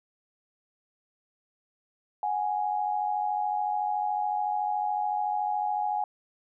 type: tone pair together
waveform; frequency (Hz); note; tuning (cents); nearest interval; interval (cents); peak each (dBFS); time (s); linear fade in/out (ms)
sine; 736.8 / 830.6; F#5 / G#5; -7 / 0; major second; 207; -31 / -27; 2.23-6.04; 2
effects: none